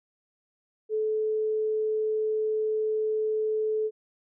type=tone; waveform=sine; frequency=433.1 Hz; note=A4; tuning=27 cents flat; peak=-24 dBFS; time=0.89-3.91 s; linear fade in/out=50 ms; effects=none